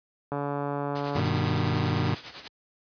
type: click train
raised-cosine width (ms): 1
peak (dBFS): -17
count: 126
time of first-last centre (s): 0.32-1.194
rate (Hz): 143
type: noise with tremolo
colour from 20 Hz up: white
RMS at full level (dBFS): -36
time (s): 0.95-2.48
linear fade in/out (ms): 5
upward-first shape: sine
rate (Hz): 10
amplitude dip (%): 65
type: chord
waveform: sawtooth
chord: G augmented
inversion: none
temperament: just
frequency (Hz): 98 / 122.5 / 153.12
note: G2 / B2 / D#3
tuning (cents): 0 / -14 / -27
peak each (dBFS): -24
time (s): 1.15-2.15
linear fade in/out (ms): 10
effects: high-pass 60 Hz 12 dB/octave + resampled to 11025 Hz